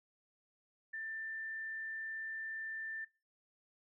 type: tone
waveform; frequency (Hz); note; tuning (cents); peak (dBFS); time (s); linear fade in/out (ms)
sine; 1781; A6; +21; -40; 0.93-3.05; 10
effects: noise-tail reverb RT60 0.3 s tail -23 dB re dry